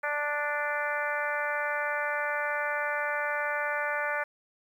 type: harmonic tone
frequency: 293.7 Hz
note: D4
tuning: in tune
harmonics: 2 / 3 / 4 / 5 / 6 / 7 / 8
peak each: -34 / -36 / -37 / -33 / -34 / -38 / -41 dBFS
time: 0.03-4.24 s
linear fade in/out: 10 ms
effects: 10-bit